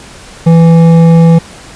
triangle tone with hard clipping, 165.9 Hz, E3, 11 cents sharp, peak -3 dBFS, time 0.46-1.39 s, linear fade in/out 10 ms, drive 13 dB, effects pink hiss -32 dBFS RMS until 1.75 s + resampled to 22050 Hz

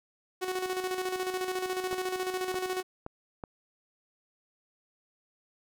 sawtooth tone with tremolo, 370 Hz, F#4, in tune, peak -25 dBFS, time 0.41-2.83 s, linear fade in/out 20 ms, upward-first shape square, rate 14 Hz, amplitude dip 50%
clicks, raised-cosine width 1 ms, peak -24 dBFS, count 4, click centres 1.929 / 2.543 / 3.064 / 3.438 s
effects none

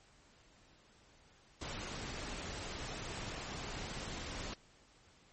pink noise, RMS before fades -43 dBFS, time 1.61-4.54 s, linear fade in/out 5 ms, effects pink hiss -65 dBFS RMS until 5.32 s + MP3 32 kbps

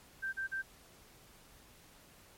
sine tone bursts, 1568 Hz, G6, in tune, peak -34 dBFS, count 3, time 0.22-0.624 s, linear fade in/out 20 ms, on 110 ms, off 37 ms, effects pink hiss -60 dBFS RMS until 2.37 s + MP3 64 kbps

